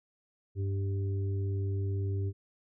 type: harmonic tone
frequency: 98 Hz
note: G2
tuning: in tune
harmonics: 1 / 3 / 4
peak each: -29 / -45 / -41 dBFS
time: 0.55-2.33 s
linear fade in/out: 50 ms
effects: none

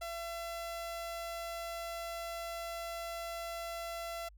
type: tone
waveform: sawtooth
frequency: 675 Hz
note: E5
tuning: 41 cents sharp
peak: -35 dBFS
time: 0.01-4.29 s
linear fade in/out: 10 ms
effects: added 50 Hz sine -55 dBFS peak until 4.37 s

